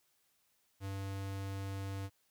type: tone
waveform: square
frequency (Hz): 97.7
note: G2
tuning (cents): -5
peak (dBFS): -39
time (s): 0.8-2.1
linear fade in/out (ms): 50
effects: white hiss -75 dBFS RMS until 2.3 s